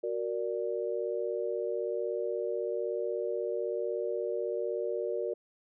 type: chord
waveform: sine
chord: Gb augmented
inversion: none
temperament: equal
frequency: 370 / 466.2 / 587.3 Hz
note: Gb4 / Bb4 / D5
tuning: 0 / 0 / 0 cents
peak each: -35 / -33 / -36 dBFS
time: 0.03-5.34 s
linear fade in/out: 10 ms
effects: none